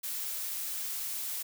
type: noise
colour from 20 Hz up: blue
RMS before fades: -36 dBFS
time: 0.03-1.43 s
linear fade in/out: 10 ms
effects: none